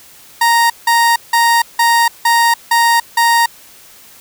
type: tone bursts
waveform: 30% pulse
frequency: 932.3 Hz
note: A#5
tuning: in tune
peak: -6 dBFS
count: 7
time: 0.41-3.46 s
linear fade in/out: 5 ms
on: 290 ms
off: 170 ms
effects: white hiss -41 dBFS RMS until 4.2 s